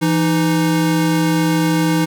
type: tone pair together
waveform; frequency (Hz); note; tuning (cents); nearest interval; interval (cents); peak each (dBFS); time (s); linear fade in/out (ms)
square; 166.91 / 311.1; E3 / D#4; +22 / 0; major seventh; 1078; -17; 0.01-2.06; 20
effects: none